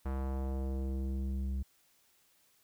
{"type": "tone with low-pass filter sweep", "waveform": "square", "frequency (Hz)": 66.5, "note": "C2", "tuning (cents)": 29, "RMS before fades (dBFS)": -35, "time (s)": [0.05, 1.63], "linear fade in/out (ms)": 10, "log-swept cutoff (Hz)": [1300, 150], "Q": 1.2, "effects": ["white hiss -69 dBFS RMS until 2.63 s"]}